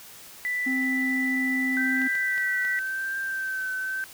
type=tone with pitch glide; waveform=sine; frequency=1981 to 1952.6 Hz; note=B6 to B6; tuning=+5 to -20 cents; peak=-25 dBFS; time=0.45-2.79 s; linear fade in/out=0 ms; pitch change=-25 cents; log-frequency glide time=2.24-2.41 s
type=tone; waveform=triangle; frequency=261.6 Hz; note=C4; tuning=in tune; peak=-24 dBFS; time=0.66-2.08 s; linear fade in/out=10 ms
type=tone with vibrato; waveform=sine; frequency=1552 Hz; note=G6; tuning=18 cents flat; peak=-27 dBFS; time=1.77-4.04 s; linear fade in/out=0 ms; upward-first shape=triangle; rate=0.89 Hz; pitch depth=35 cents each way
type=clicks; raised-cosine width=0.2 ms; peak=-24 dBFS; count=4; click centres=2.018 / 2.153 / 2.379 / 2.65 s
effects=white hiss -46 dBFS RMS until 4.13 s